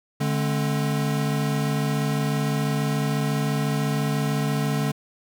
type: tone cluster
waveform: square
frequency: 146.3 / 212.3 / 266.5 Hz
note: D3 / G#3 / C4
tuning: -6 / +38 / +32 cents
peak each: -24 / -29 / -31 dBFS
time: 0.2-4.92 s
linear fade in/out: 10 ms
effects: none